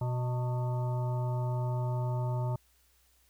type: harmonic tone with a mistuned harmonic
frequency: 123.47 Hz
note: B2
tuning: in tune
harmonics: 1 / 3 / 5 / 7 / 9 / 10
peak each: -29 / -44 / -41 / -41 / -52 / -53 dBFS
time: 0.01-2.56 s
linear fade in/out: 5 ms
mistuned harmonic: 7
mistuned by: +63 cents
effects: added 62 Hz sine -68 dBFS peak until 3.29 s + white hiss -68 dBFS RMS until 3.29 s